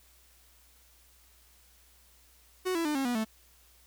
45% pulse tone with pitch steps, 369.6 / 333.1 / 300.2 / 270.6 / 243.8 / 219.8 Hz, F#4 / E4 / D4 / C#4 / B3 / A3, -2 / +18 / +38 / -42 / -22 / -2 cents, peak -28 dBFS, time 2.65-3.25 s, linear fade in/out 20 ms, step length 100 ms, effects added 60 Hz sine -63 dBFS peak until 3.86 s + white hiss -62 dBFS RMS until 3.86 s

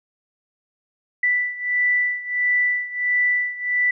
sine beating tone pair, 1975.5 / 1977 Hz, B6 / B6, 0 / +1 cents, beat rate 1.5 Hz, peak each -20 / -23 dBFS, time 1.23-3.91 s, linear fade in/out 5 ms, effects none

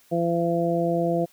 harmonic tone, 169.8 Hz, F3, 48 cents flat, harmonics 1 / 2 / 3 / 4, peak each -26 / -26 / -26 / -26 dBFS, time 0.11-1.26 s, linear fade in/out 20 ms, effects white hiss -58 dBFS RMS until 1.32 s

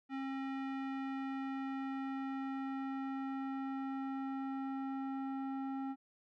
square tone with low-pass filter sweep, 269.2 Hz, C4, 49 cents sharp, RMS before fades -40 dBFS, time 0.09-5.96 s, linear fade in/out 50 ms, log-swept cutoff 2200 to 1100 Hz, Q 1.2, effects none

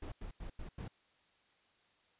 brown noise bursts, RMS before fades -44 dBFS, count 5, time 0.02-0.88 s, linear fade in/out 5 ms, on 100 ms, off 90 ms, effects white hiss -71 dBFS RMS until 2.19 s + resampled to 8000 Hz

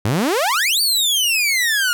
sawtooth exponential two-way sweep, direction up then down, 95 to 4654 to 1403 Hz, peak -12 dBFS, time 0.05-1.93 s, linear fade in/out 0 ms, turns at 0.81 s, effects none

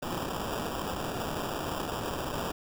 blue noise with sample-and-hold, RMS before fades -34 dBFS, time 0.02-2.52 s, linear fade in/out 10 ms, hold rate 2100 Hz, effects none

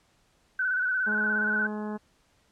sine tone with vibrato, 1500 Hz, F#6, 23 cents sharp, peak -24 dBFS, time 0.59-1.67 s, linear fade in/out 5 ms, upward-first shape square, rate 17 Hz, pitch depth 36 cents each way
harmonic tone, 211.5 Hz, G#3, 32 cents sharp, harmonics 1 / 2 / 3 / 4 / 5 / 6 / 7 / 8, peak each -32 / -38 / -44 / -42 / -45 / -51 / -50 / -51 dBFS, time 1.06-1.98 s, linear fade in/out 20 ms
effects pink hiss -66 dBFS RMS until 2.51 s + low-pass 9000 Hz 12 dB/octave

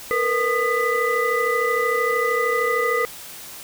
sine tone cluster, 457.1 / 490.2 / 1228 / 1993 Hz, A#4 / B4 / D#6 / B6, -34 / -13 / -23 / +15 cents, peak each -23 dBFS, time 0.11-3.05 s, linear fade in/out 0 ms, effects tanh soft clip ceiling -10 dBFS + white hiss -38 dBFS RMS until 3.63 s

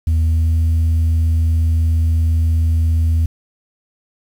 sine tone with pitch glide, 80.5 to 81.48 Hz, E2 to E2, -41 to -20 cents, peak -9 dBFS, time 0.07-3.26 s, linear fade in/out 5 ms, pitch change +21 cents, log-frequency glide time 0.23-0.55 s, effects tanh soft clip ceiling -11 dBFS + 7-bit

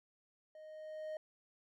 triangle tone with level ramp, 621 Hz, D#5, 3 cents flat, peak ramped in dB -50 to -37 dBFS, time 0.55-1.17 s, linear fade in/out 2 ms, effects none

